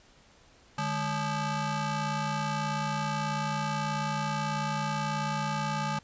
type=ring-modulated tone; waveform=25% pulse; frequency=356.8 Hz; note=F4; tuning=37 cents sharp; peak=-22 dBFS; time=0.78-5.99 s; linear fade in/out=5 ms; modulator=506 Hz; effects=pink hiss -59 dBFS RMS until 6.03 s + resampled to 16000 Hz